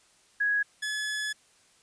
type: tone pair in turn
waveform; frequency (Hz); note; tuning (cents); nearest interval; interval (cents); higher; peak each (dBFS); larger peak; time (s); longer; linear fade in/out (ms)
sine / sawtooth; 1664 / 1707.8; G#6 / G#6; +3 / +48; unison; 45; second; -23 / -26; first; 0.4-0.63 / 0.82-1.33; second; 10
effects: white hiss -62 dBFS RMS until 1.82 s + resampled to 22050 Hz